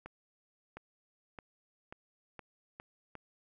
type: accelerating click train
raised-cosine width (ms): 0.5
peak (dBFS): -30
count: 7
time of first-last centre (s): 0.06-3.153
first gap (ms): 710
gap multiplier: 0.87
effects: none